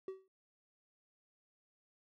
triangle tone with exponential decay, 381.2 Hz, G4, 48 cents flat, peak -35 dBFS, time 0.08-0.28 s, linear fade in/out 2 ms, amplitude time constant 43 ms, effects none

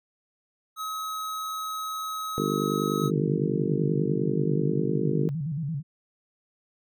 square tone, 1277 Hz, D#6, 45 cents sharp, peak -31 dBFS, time 0.76-3.11 s, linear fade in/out 50 ms
harmonic tone, 50.1 Hz, G1, 38 cents sharp, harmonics 3 / 4 / 5 / 6 / 7 / 8 / 9, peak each -32 / -32 / -32 / -32 / -32 / -32 / -32 dBFS, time 2.38-5.29 s, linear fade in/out 0 ms
sine tone with vibrato, 151.3 Hz, D#3, 48 cents flat, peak -27 dBFS, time 2.99-5.83 s, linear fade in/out 50 ms, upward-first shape square, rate 8.9 Hz, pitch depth 140 cents each way
effects none

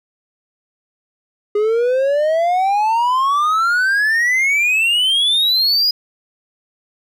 triangle exponential sweep, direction up, 410 to 4978 Hz, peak -11 dBFS, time 1.55-5.91 s, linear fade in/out 5 ms, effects none

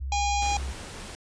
sine tone with vibrato, 65.7 Hz, C2, 8 cents sharp, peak -29 dBFS, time 0-0.73 s, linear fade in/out 20 ms, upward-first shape square, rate 2.2 Hz, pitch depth 31 cents each way
harmonic tone, 814 Hz, G#5, 35 cents flat, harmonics 1 / 3 / 4 / 5 / 6 / 7 / 8 / 9, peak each -25 / -33 / -38 / -38 / -42 / -37 / -39 / -39 dBFS, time 0.12-0.57 s, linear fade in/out 2 ms
pink noise, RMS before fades -40 dBFS, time 0.42-1.15 s, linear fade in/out 0 ms
effects resampled to 22050 Hz

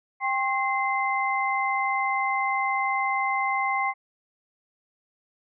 sine tone cluster, 791 / 1072 / 2071 Hz, G5 / C6 / C7, +15 / +42 / -18 cents, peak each -27 dBFS, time 0.2-3.94 s, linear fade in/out 50 ms, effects none

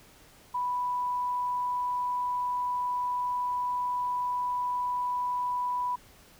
sine tone, 987.8 Hz, B5, in tune, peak -27 dBFS, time 0.54-5.96 s, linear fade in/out 10 ms, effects pink hiss -56 dBFS RMS until 6.39 s

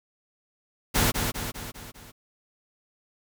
pink noise with echo, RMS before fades -22 dBFS, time 0.94-1.12 s, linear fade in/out 20 ms, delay 200 ms, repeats 5, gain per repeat -5 dB, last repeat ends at 2.12 s, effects none

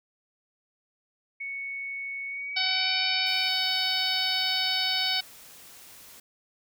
sine tone with pitch glide, 2217 to 2349 Hz, C#7 to D7, 0 to 0 cents, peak -32 dBFS, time 1.4-3.49 s, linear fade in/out 10 ms, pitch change +100 cents, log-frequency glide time 2.27-2.95 s
harmonic tone, 751 Hz, F#5, 26 cents sharp, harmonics 1 / 2 / 3 / 4 / 5 / 6 / 7, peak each -36 / -36 / -33 / -31 / -30 / -30 / -33 dBFS, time 2.56-5.21 s, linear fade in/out 10 ms
white noise, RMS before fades -49 dBFS, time 3.26-6.2 s, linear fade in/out 5 ms
effects none

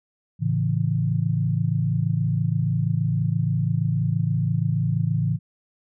sine chord, A major, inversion none, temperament equal, 110 / 138.59 / 164.81 Hz, A2 / C#3 / E3, 0 / 0 / 0 cents, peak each -24 dBFS, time 0.39-5.39 s, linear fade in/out 50 ms, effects none

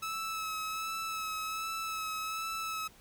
sawtooth tone with vibrato, 1300 Hz, E6, 24 cents flat, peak -31 dBFS, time 0.02-2.88 s, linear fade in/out 10 ms, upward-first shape sine, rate 1.3 Hz, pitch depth 23 cents each way, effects pink hiss -59 dBFS RMS until 3 s

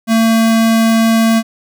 square tone, 225.6 Hz, A3, 44 cents sharp, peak -9 dBFS, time 0.07-1.43 s, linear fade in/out 50 ms, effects none

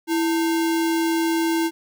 sine tone with sample-and-hold, 329.6 Hz, E4, in tune, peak -18 dBFS, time 0.07-1.71 s, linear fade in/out 50 ms, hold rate 1225 Hz, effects none

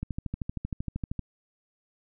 click train, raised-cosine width 5 ms, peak -19 dBFS, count 16, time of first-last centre 0.03-1.193 s, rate 12.9 Hz, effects none

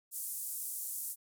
pink band-pass noise, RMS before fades -40 dBFS, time 0.11-1.16 s, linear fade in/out 50 ms, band 8800 to 15000 Hz, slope 24 dB/octave, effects none

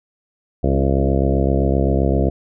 harmonic tone with a mistuned harmonic, 67.7 Hz, C#2, 40 cents flat, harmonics 1 / 2 / 3 / 4 / 5 / 6 / 7 / 8 / 9 / 10, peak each -18 / -21 / -23 / -24 / -25 / -26 / -26 / -27 / -28 / -28 dBFS, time 0.63-2.3 s, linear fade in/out 10 ms, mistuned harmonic 5, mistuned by +18 cents, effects none

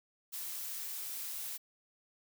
blue noise, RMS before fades -41 dBFS, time 0.32-1.58 s, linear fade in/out 20 ms, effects none

